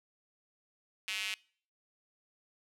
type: tone with high-pass filter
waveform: square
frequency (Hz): 100.6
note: G2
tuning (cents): +45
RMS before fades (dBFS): -37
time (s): 1.08-1.34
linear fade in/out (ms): 0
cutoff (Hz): 2600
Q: 3.2
effects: noise-tail reverb RT60 0.5 s tail -25 dB re dry + low-pass 12000 Hz 12 dB/octave